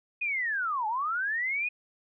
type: linear two-way sweep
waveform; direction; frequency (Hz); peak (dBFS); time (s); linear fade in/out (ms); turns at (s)
sine; down then up; 2509 to 830.6 to 2509; -27; 0.21-1.69; 10; 0.87
effects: none